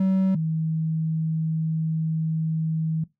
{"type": "tone pair in turn", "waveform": ["triangle", "sine"], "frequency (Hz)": [190, 159.77], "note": ["F#3", "D#3"], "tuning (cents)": [46, 46], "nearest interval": "minor third", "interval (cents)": 300, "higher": "first", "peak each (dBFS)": [-16, -22], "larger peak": "first", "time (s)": [[0, 0.35], [0.35, 3.04]], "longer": "second", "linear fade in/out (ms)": 5, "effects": ["noise-tail reverb RT60 0.2 s tail -20 dB re dry"]}